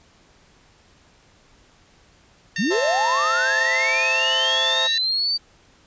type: harmonic tone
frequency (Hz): 910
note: A#5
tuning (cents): -42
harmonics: 2 / 3 / 4 / 5 / 6 / 7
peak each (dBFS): -26 / -34 / -35 / -35 / -40 / -37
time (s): 2.56-4.98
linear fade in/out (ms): 2
type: linear sweep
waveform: sine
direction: up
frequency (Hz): 155.56 to 4642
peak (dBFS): -19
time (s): 2.58-5.38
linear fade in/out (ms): 20
type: chord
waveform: 30% pulse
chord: A minor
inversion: first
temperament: equal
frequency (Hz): 523.3 / 659.3 / 880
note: C5 / E5 / A5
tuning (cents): 0 / 0 / 0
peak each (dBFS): -26 / -27 / -26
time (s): 2.7-4.88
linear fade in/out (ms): 20
effects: pink hiss -55 dBFS RMS until 5.86 s + resampled to 16000 Hz